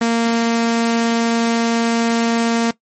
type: tone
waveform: sawtooth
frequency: 231.2 Hz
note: A#3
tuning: 14 cents flat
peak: -10 dBFS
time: 0.01-2.71 s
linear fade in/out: 5 ms
effects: noise-tail reverb RT60 0.1 s tail -18 dB re dry + MP3 32 kbps